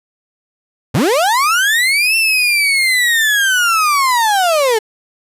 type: linear two-way sweep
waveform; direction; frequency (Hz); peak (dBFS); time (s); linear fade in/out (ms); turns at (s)
35% pulse; up then down; 92.5 to 2700 to 419.6; -9; 0.94-4.79; 10; 2.16
effects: resampled to 32000 Hz